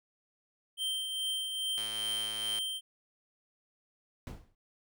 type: tone with tremolo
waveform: square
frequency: 3136 Hz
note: G7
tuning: in tune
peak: -31 dBFS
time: 0.77-2.81 s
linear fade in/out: 50 ms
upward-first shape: triangle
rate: 2.4 Hz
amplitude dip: 45%
type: click train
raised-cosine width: 0.2 ms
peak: -26 dBFS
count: 88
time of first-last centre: 1.78-2.586 s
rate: 108 Hz
type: noise with exponential decay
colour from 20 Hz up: brown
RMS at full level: -35 dBFS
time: 4.27-4.55 s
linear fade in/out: 1 ms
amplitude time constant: 59 ms
effects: none